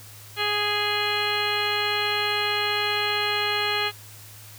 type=harmonic tone; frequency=415.3 Hz; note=G#4; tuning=in tune; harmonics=1 / 2 / 3 / 4 / 5 / 6 / 7 / 8 / 10; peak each=-31 / -31 / -31 / -31 / -31 / -31 / -31 / -31 / -31 dBFS; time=0.36-3.92 s; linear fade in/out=50 ms; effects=added 105 Hz sine -46 dBFS peak until 4.58 s + white hiss -46 dBFS RMS until 4.58 s